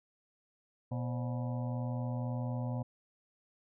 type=harmonic tone with a mistuned harmonic; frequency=122 Hz; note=B2; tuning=21 cents flat; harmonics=1 / 2 / 4 / 5 / 6 / 7 / 8; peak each=-34 / -40 / -46 / -48 / -50 / -51 / -52 dBFS; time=0.91-2.83 s; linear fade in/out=10 ms; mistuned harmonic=4; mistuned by=+130 cents; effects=none